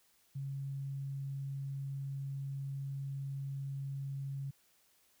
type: tone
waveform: sine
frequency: 137.6 Hz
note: C#3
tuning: 12 cents flat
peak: -37 dBFS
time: 0.35-4.51 s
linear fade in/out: 10 ms
effects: white hiss -70 dBFS RMS until 5.2 s